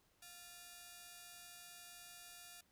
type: ring-modulated tone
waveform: 5% pulse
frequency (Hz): 1046.5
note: C6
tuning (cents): 0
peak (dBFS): -39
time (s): 0.22-2.61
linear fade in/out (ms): 5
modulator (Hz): 341
effects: pink hiss -75 dBFS RMS until 2.71 s